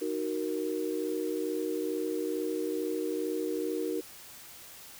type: chord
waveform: sine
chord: D# minor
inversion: none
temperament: just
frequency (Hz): 311.1 / 373.4 / 466.7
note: D#4 / F#4 / A#4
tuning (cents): 0 / +16 / +2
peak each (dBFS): -34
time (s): 0.01-4.01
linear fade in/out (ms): 10
effects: white hiss -49 dBFS RMS until 4.99 s